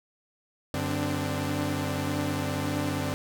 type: tone cluster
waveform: sawtooth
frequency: 94.8 / 146.5 / 259.7 / 294.7 Hz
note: F#2 / D3 / C4 / D4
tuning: +43 / -4 / -13 / +6 cents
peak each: -29 dBFS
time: 0.74-3.14 s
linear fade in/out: 0 ms
effects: none